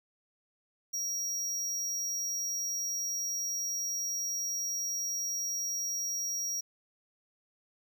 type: tone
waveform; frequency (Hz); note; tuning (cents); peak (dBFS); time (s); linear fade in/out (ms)
square; 5670; F8; +25; -32; 0.93-6.61; 10
effects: none